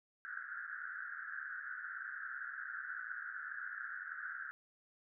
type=band-pass noise; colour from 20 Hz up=pink; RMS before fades=-45 dBFS; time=0.25-4.51 s; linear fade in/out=0 ms; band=1400 to 1700 Hz; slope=96 dB/octave; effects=none